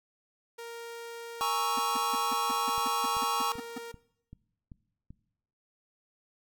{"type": "tone", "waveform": "sawtooth", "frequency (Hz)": 466.2, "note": "A#4", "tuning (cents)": 0, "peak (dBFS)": -36, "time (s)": [0.58, 3.92], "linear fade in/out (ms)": 10}
{"type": "chord", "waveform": "square", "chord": "A# half-diminished seventh", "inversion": "third", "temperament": "equal", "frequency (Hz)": [830.6, 932.3, 1108.7, 1318.5], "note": ["G#5", "A#5", "C#6", "E6"], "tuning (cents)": [0, 0, 0, 0], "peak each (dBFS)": [-35, -34, -31, -36], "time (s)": [1.41, 3.52], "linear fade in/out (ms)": 0}
{"type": "tone bursts", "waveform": "square", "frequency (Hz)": 255.1, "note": "C4", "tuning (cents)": -44, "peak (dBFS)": -35, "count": 12, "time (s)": [1.77, 3.782], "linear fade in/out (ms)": 5, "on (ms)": 21, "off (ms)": 160}
{"type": "click train", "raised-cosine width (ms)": 5, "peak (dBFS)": -34, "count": 7, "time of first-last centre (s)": [2.78, 5.106], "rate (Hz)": 2.58}
{"effects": ["noise-tail reverb RT60 0.8 s tail -20 dB re dry"]}